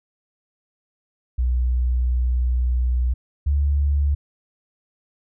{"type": "tone pair in turn", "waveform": "sine", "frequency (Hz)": [61.74, 71.53], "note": ["B1", "D2"], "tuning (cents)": [0, -45], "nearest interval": "minor third", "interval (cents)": 255, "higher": "second", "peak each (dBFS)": [-17, -16], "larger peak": "second", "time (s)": [[1.38, 3.14], [3.46, 4.15]], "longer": "first", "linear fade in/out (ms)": 10, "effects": []}